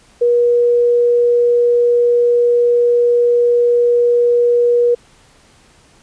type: tone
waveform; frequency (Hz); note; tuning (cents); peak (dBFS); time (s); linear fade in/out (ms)
sine; 480; B4; -49; -9; 0.21-4.95; 10
effects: pink hiss -49 dBFS RMS until 6.02 s + resampled to 22050 Hz